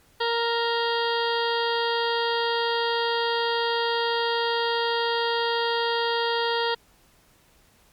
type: harmonic tone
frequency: 466.2 Hz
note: A#4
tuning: in tune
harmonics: 1 / 2 / 3 / 4 / 6 / 7 / 8 / 9 / 10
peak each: -26 / -27 / -32 / -32 / -37 / -32 / -36 / -38 / -36 dBFS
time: 0.2-6.75 s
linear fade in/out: 10 ms
effects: pink hiss -59 dBFS RMS until 7.92 s + MP3 96 kbps